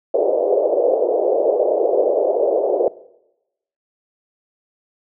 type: band-pass noise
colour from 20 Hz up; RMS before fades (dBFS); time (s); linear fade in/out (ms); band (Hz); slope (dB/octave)
white; -17; 0.14-2.88; 2; 390 to 620; 48
effects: noise-tail reverb RT60 0.9 s tail -20 dB re dry